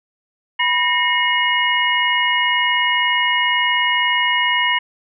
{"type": "tone cluster", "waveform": "sine", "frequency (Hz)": [980, 1841, 2158, 2890], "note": ["B5", "A#6", "C#7", "F#7"], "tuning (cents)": [-14, -22, -47, -41], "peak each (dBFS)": -20, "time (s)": [0.59, 4.79], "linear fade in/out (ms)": 10, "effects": []}